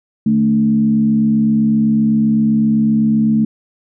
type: tone with frequency modulation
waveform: sine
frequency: 220 Hz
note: A3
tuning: in tune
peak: -10 dBFS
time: 0.26-3.45 s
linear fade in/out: 5 ms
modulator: 67.8 Hz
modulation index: 0.58
effects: none